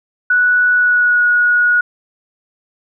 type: tone with pitch glide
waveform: sine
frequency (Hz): 1475 to 1453.9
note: F#6 to F#6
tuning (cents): -6 to -31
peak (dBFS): -9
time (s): 0.3-1.81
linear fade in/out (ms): 5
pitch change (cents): -25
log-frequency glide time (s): 0.73-1.25
effects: none